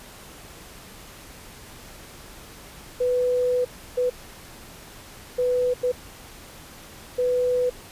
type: tone bursts at uneven times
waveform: sine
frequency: 496.9 Hz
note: B4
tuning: 11 cents sharp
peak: -19 dBFS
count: 5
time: 3-3.65 / 3.97-4.1 / 5.38-5.74 / 5.83-5.92 / 7.18-7.7 s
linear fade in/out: 10 ms
effects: pink hiss -44 dBFS RMS until 7.91 s + resampled to 32000 Hz